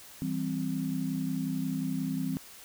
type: chord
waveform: sine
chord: C major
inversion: first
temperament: equal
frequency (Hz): 164.81 / 196 / 261.6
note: E3 / G3 / C4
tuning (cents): 0 / 0 / 0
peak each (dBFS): -34 / -35 / -32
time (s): 0.22-2.37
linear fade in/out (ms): 0
effects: white hiss -50 dBFS RMS until 2.64 s